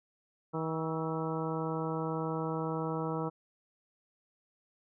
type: harmonic tone with a mistuned harmonic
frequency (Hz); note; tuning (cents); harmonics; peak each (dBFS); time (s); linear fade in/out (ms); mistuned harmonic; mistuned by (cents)
160.1; D#3; +50; 1 / 2 / 3 / 4 / 5 / 6 / 7 / 8; -36 / -38 / -37 / -44 / -43 / -42 / -45 / -43; 0.53-3.3; 20; 8; +44
effects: none